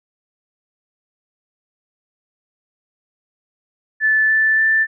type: tone with pitch steps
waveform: sine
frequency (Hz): 1747 / 1758.1 / 1769.3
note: A6 / A6 / A6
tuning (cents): -13 / -2 / +9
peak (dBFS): -12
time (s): 4-4.87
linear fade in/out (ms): 50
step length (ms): 290
effects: none